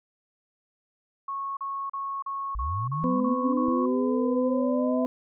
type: tone bursts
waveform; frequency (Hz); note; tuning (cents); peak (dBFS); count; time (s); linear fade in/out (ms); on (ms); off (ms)
sine; 1100; C#6; -14; -29; 8; 1.28-3.859; 5; 290; 37
type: linear sweep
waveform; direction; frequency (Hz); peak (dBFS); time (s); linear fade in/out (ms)
sine; up; 47 to 660; -28; 2.55-5.05; 0
type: clicks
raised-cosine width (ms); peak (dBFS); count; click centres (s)
5; -30; 2; 3.036 / 3.684
type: harmonic tone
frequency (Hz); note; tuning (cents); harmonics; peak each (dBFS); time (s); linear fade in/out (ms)
253.2; B3; +43; 1 / 2 / 4; -24 / -30 / -36; 3.04-5.06; 0
effects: none